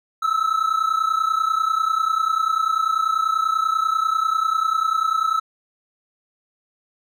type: tone pair together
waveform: triangle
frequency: 1291.8 / 1322 Hz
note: E6 / E6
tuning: -35 / +5 cents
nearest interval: unison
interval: 40 cents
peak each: -19 dBFS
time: 0.22-5.4 s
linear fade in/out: 10 ms
effects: none

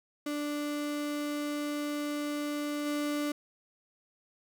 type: tone with level steps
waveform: 35% pulse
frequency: 293.7 Hz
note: D4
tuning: in tune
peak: -30 / -28 dBFS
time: 0.26-3.32 s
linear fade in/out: 5 ms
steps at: 2.85 s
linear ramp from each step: 20 ms
effects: none

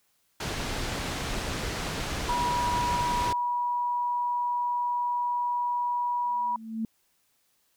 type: low-pass noise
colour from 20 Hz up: pink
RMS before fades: -32 dBFS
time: 0.4-3.33 s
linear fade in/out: 5 ms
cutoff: 6700 Hz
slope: 12 dB/octave
type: tone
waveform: sine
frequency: 970 Hz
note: B5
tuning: 31 cents flat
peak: -25 dBFS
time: 2.29-6.56 s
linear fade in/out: 2 ms
type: tone with exponential growth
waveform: sine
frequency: 223 Hz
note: A3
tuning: 23 cents sharp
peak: -25 dBFS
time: 6.25-6.85 s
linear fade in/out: 2 ms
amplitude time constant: 130 ms
effects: white hiss -70 dBFS RMS until 7.76 s

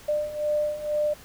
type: beating tone pair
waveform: sine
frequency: 597 / 599.1 Hz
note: D5 / D5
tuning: +28 / +34 cents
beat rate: 2.1 Hz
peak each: -29 / -25 dBFS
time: 0.08-1.14 s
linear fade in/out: 10 ms
effects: pink hiss -48 dBFS RMS until 1.24 s

